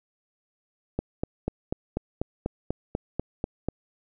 click train, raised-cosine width 2 ms, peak -13 dBFS, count 12, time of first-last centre 0.99-3.686 s, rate 4.08 Hz, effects none

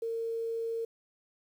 sine tone with quantisation, 456.9 Hz, A#4, 35 cents flat, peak -31 dBFS, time 0.02-0.85 s, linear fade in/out 5 ms, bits 10, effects none

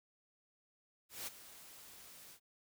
white noise with ADSR envelope, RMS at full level -42 dBFS, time 1.09-2.4 s, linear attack 180 ms, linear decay 21 ms, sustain -14 dB, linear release 76 ms, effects none

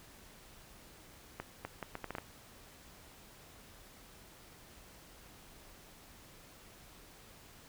accelerating click train, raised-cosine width 0.5 ms, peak -24 dBFS, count 8, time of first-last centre 1.4-2.184 s, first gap 250 ms, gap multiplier 0.71, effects pink hiss -57 dBFS RMS until 7.68 s

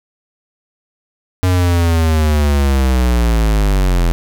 square linear sweep, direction down, 92.5 to 41.56 Hz, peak -11 dBFS, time 1.43-4.12 s, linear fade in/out 0 ms, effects none

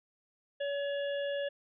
harmonic tone, 566 Hz, C#5, 36 cents sharp, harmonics 1 / 3 / 5 / 6, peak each -32 / -42 / -46 / -48 dBFS, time 0.6-1.49 s, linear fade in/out 10 ms, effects none

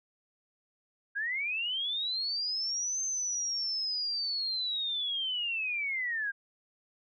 sine linear two-way sweep, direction up then down, 1585 to 6300 to 1585 Hz, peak -30 dBFS, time 1.15-6.32 s, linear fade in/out 20 ms, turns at 3.02 s, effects none

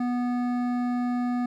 sine tone with hard clipping, 245.2 Hz, B3, 12 cents flat, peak -26 dBFS, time 0-1.46 s, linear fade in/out 5 ms, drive 12 dB, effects none

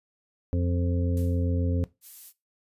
harmonic tone, 87.31 Hz, F2, in tune, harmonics 1 / 2 / 3 / 5 / 6, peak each -24 / -34 / -31 / -37 / -38 dBFS, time 0.53-1.84 s, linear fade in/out 0 ms
blue noise with exponential decay, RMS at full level -44 dBFS, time 1.17-1.53 s, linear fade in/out 1 ms, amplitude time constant 77 ms
violet noise, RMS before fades -43 dBFS, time 2.01-2.33 s, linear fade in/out 50 ms
effects noise-tail reverb RT60 0.2 s tail -17 dB re dry + resampled to 32000 Hz

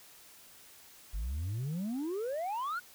sine exponential sweep, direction up, 46.25 to 1493 Hz, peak -30 dBFS, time 1.13-2.8 s, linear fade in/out 20 ms, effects tanh soft clip ceiling -32 dBFS + white hiss -56 dBFS RMS until 2.94 s

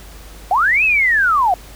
sine linear two-way sweep, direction up then down, 686 to 2644 to 686 Hz, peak -11 dBFS, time 0.51-1.54 s, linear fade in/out 2 ms, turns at 0.84 s, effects added 50 Hz sine -37 dBFS peak until 1.75 s + pink hiss -41 dBFS RMS until 1.75 s

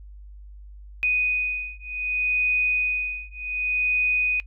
sine beating tone pair, 2489 / 2489.66 Hz, D#7 / D#7, 0 / 0 cents, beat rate 0.66 Hz, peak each -25 dBFS, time 1.03-4.4 s, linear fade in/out 0 ms, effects noise-tail reverb RT60 0.1 s tail -20 dB re dry + added 50 Hz sine -40 dBFS peak until 4.46 s

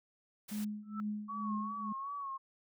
white noise, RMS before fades -49 dBFS, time 0.48-0.65 s, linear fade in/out 10 ms
sine tone with tremolo, 210 Hz, G#3, 19 cents sharp, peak -33 dBFS, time 0.51-1.93 s, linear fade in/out 10 ms, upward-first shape triangle, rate 2.2 Hz, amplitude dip 90%
sine tone with exponential growth, 1321 Hz, E6, 3 cents sharp, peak -37 dBFS, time 0.83-1 s, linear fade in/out 0 ms, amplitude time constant 35 ms
sine tone with vibrato, 1108.7 Hz, C#6, in tune, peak -38 dBFS, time 1.28-2.38 s, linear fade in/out 20 ms, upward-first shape sine, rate 2.6 Hz, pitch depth 56 cents each way
effects none

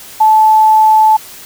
sine tone, 870 Hz, A5, 20 cents flat, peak -4 dBFS, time 0.2-1.17 s, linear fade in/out 10 ms, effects white hiss -33 dBFS RMS until 1.45 s

